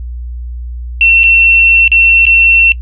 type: tone with dropouts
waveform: sine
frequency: 2706 Hz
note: E7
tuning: 45 cents sharp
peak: -4 dBFS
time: 1.01-2.72 s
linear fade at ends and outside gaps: 1 ms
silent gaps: 1.234-1.239 / 1.878-1.917 / 2.254-2.266 s
effects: noise-tail reverb RT60 0.1 s tail -20 dB re dry + added 60 Hz sine -19 dBFS peak until 2.81 s